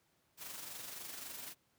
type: noise with amplitude modulation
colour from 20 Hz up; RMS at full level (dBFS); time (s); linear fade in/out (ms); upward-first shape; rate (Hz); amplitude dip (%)
white; -45; 0.37-1.55; 50; sine; 23.7; 45
effects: pink hiss -75 dBFS RMS until 1.78 s + high-pass 80 Hz 12 dB/octave